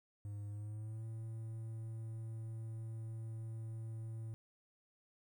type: tone with pitch glide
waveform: triangle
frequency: 102.8 to 112.1 Hz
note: G#2 to A2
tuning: -17 to +33 cents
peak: -40 dBFS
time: 0.25-4.34 s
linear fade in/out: 0 ms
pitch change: +150 cents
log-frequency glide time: 0.49-1.05 s
effects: 12-bit